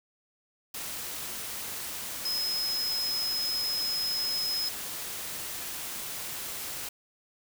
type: tone in noise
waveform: sine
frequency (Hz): 5120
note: D#8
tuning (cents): +49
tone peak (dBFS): -28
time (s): 2.25-4.69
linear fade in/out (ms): 5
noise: white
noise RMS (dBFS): -37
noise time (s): 0.74-6.89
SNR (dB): +6
effects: none